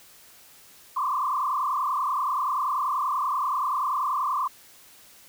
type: tone with frequency modulation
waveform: sine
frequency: 1102 Hz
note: C#6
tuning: 11 cents flat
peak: -23 dBFS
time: 0.96-4.48 s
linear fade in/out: 10 ms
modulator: 30.4 Hz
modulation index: 3.2
effects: white hiss -52 dBFS RMS until 5.28 s